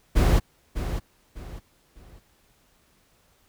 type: noise with echo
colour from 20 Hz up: brown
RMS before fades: -18 dBFS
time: 0.15-0.4 s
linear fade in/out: 20 ms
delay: 600 ms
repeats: 3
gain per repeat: -10 dB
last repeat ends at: 2.2 s
effects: pink hiss -63 dBFS RMS until 3.48 s